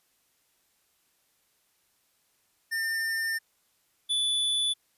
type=tone pair in turn; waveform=square; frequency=1803 / 3471 Hz; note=A6 / A7; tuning=+42 / -24 cents; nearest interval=major seventh; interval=1134 cents; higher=second; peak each=-28 / -25 dBFS; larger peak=second; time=2.71-3.39 / 4.09-4.74 s; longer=first; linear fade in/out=20 ms; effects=white hiss -70 dBFS RMS until 4.97 s + resampled to 32000 Hz